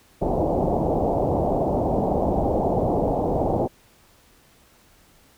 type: low-pass noise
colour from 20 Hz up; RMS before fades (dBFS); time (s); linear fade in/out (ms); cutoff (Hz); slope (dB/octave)
white; -22; 0.21-3.68; 20; 800; 48
effects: pink hiss -56 dBFS RMS until 5.37 s